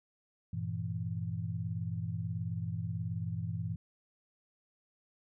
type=chord; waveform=sine; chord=E diminished; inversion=first; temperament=equal; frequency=98 / 116.54 / 164.81 Hz; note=G2 / Bb2 / E3; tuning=0 / 0 / 0 cents; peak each=-38 / -38 / -38 dBFS; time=0.53-3.76 s; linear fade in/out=5 ms; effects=none